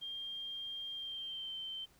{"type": "tone with pitch glide", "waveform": "sine", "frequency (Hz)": [3200, 3109], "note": ["G7", "G7"], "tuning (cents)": [35, -15], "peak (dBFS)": -40, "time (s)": [0.01, 1.86], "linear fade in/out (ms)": 20, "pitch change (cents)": -50, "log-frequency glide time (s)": [0.92, 1.54], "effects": ["pink hiss -67 dBFS RMS until 1.99 s"]}